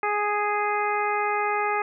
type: harmonic tone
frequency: 415.3 Hz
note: G#4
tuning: in tune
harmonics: 1 / 2 / 3 / 4 / 5 / 6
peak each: -29 / -26 / -28 / -34 / -31 / -35 dBFS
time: 0.03-1.82 s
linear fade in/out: 2 ms
effects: none